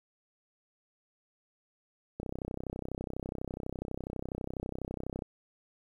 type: click train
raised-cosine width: 2 ms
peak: -23 dBFS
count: 98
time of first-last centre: 2.2-5.222 s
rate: 32.1 Hz
effects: 10-bit